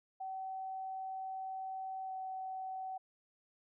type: tone with pitch glide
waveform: sine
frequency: 762 to 757.2 Hz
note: G5 to F#5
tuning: -49 to +40 cents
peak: -39 dBFS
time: 0.2-2.98 s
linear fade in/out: 10 ms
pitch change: -11 cents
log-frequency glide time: 2.06-2.11 s
effects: none